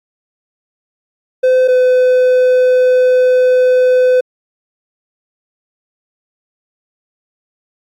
triangle tone pair in turn, 512 / 505.8 Hz, C5 / B4, -38 / +41 cents, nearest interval unison, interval 21 cents, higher first, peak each -5 dBFS, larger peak neither, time 1.43-1.68 / 1.68-4.21 s, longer second, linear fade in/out 10 ms, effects AAC 64 kbps

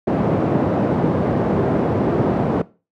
pink band-pass noise, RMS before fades -18 dBFS, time 0.07-2.62 s, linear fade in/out 5 ms, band 130 to 600 Hz, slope 12 dB/octave, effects noise-tail reverb RT60 0.3 s tail -18 dB re dry + high-pass 80 Hz 12 dB/octave

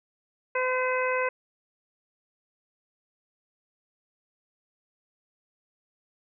harmonic tone, 510 Hz, C5, 44 cents flat, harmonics 1 / 2 / 3 / 4 / 5, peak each -27 / -30 / -32 / -33 / -34 dBFS, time 0.55-1.29 s, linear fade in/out 5 ms, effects none

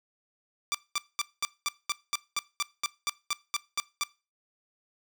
10% pulse tone bursts, 1174.7 Hz, D6, in tune, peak -18 dBFS, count 15, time 0.72-4.035 s, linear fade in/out 0 ms, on 25 ms, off 210 ms, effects noise-tail reverb RT60 0.3 s tail -21 dB re dry

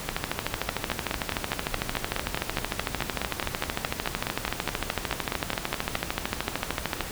two click trains, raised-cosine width 0.3 ms, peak -10 / -9 dBFS, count 26 / 93, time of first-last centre 0.69-5.953 / 0.09-7.007 s, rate 4.75 / 13.3 Hz, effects pink hiss -36 dBFS RMS until 7.11 s

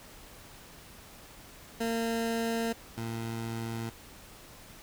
20% pulse tone pair in turn, 228.8 / 114.4 Hz, A#3 / A#2, -32 / -32 cents, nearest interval octave, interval 1200 cents, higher first, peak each -24 / -29 dBFS, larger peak first, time 1.8-2.73 / 2.97-3.9 s, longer neither, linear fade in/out 10 ms, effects pink hiss -51 dBFS RMS until 4.82 s

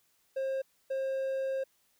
triangle tone bursts at uneven times, 534 Hz, C5, 35 cents sharp, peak -28 dBFS, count 2, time 0.36-0.62 / 0.9-1.64 s, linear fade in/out 10 ms, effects white hiss -71 dBFS RMS until 1.99 s

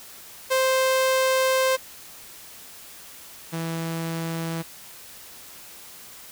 sawtooth tone pair in turn, 523.3 / 164.64 Hz, C5 / E3, 0 / -2 cents, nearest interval octave + minor sixth, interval 2002 cents, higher first, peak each -15 / -23 dBFS, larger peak first, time 0.5-1.77 / 3.52-4.63 s, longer first, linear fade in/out 20 ms, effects white hiss -44 dBFS RMS until 6.31 s

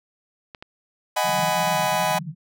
clicks, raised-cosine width 0.3 ms, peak -22 / -22 dBFS, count 2, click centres 0.548 / 0.625 s
40% pulse chord, G# minor seventh, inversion second, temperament just, 623 / 747.5 / 830.6 / 996.7 Hz, D#5 / F#5 / G#5 / B5, +2 / +17 / 0 / +16 cents, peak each -25 dBFS, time 1.16-2.19 s, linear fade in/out 10 ms
white band-pass noise, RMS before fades -33 dBFS, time 1.23-2.35 s, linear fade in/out 50 ms, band 140 to 190 Hz, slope 96 dB/octave
effects none

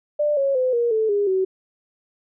sine tone with pitch steps, 593 / 550.1 / 510.3 / 473.4 / 439.1 / 407.4 / 377.9 Hz, D5 / C#5 / C5 / A#4 / A4 / G#4 / F#4, +17 / -13 / -43 / +27 / -4 / -33 / +37 cents, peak -17 dBFS, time 0.19-1.45 s, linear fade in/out 10 ms, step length 180 ms, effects none

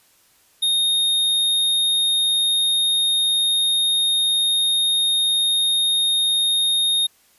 square tone, 3701 Hz, A#7, 13 cents flat, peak -17 dBFS, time 0.62-7.07 s, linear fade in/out 10 ms, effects white hiss -57 dBFS RMS until 7.38 s + resampled to 32000 Hz

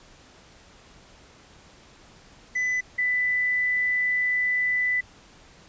triangle / sine tone pair in turn, 2000 / 1991.8 Hz, B6 / B6, +21 / +14 cents, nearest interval unison, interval 7 cents, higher first, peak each -21 dBFS, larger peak neither, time 2.55-2.81 / 2.98-5.01 s, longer second, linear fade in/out 10 ms, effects pink hiss -52 dBFS RMS until 5.68 s + resampled to 16000 Hz

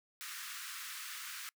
pink high-pass noise, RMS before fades -45 dBFS, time 0.21-1.49 s, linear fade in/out 0 ms, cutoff 1200 Hz, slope 48 dB/octave, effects noise-tail reverb RT60 0.1 s tail -26 dB re dry

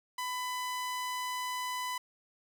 sawtooth tone, 1000 Hz, B5, 21 cents sharp, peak -30 dBFS, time 0.18-1.98 s, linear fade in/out 5 ms, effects none

